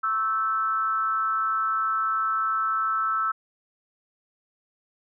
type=tone with frequency modulation; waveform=sine; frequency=1318.5 Hz; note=E6; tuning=in tune; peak=-22 dBFS; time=0.03-3.32 s; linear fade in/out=10 ms; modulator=214 Hz; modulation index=0.52; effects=none